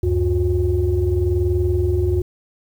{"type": "tone cluster", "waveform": "sine", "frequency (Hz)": [74.1, 95, 360.2], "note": ["D2", "F#2", "F#4"], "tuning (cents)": [16, 46, -46], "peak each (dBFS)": -19, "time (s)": [0.03, 2.22], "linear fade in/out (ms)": 5, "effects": ["tanh soft clip ceiling -9 dBFS", "8-bit"]}